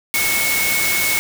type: tone in noise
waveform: sine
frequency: 2200 Hz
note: C#7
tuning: 14 cents flat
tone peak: -19 dBFS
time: 0.14-1.19 s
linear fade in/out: 0 ms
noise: white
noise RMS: -20 dBFS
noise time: 0.14-1.19 s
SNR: -2 dB
effects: none